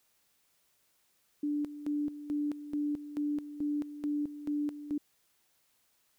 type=tone with tremolo; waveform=sine; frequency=293.7 Hz; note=D4; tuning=in tune; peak=-29 dBFS; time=1.43-4.98 s; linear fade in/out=5 ms; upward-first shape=square; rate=2.3 Hz; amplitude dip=75%; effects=white hiss -72 dBFS RMS until 6.18 s